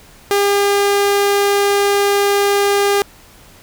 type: tone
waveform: sawtooth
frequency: 403 Hz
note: G4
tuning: 48 cents sharp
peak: -8 dBFS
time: 0.31-3.02 s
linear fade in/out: 0 ms
effects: pink hiss -44 dBFS RMS until 3.62 s